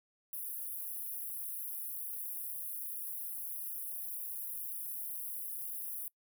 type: high-pass noise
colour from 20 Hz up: white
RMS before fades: -41 dBFS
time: 0.33-6.08 s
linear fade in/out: 2 ms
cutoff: 10000 Hz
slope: 96 dB/octave
effects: noise-tail reverb RT60 0.1 s tail -24 dB re dry